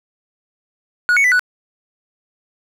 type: tone with pitch steps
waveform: triangle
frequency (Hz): 1456 / 2223 / 1989 / 1480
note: F#6 / C#7 / B6 / F#6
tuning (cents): -28 / +4 / +12 / 0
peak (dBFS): -9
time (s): 1.09-1.394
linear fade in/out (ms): 0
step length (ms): 76
effects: none